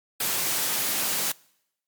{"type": "high-pass noise", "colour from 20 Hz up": "white", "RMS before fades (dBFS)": -26, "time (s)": [0.2, 1.32], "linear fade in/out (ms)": 5, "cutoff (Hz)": 120, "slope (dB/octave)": 24, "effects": ["noise-tail reverb RT60 0.8 s tail -25 dB re dry", "MP3 96 kbps"]}